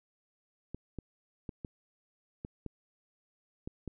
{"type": "clicks", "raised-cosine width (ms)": 3, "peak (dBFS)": -26, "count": 8, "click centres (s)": [0.746, 0.987, 1.492, 1.648, 2.449, 2.663, 3.675, 3.877], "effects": []}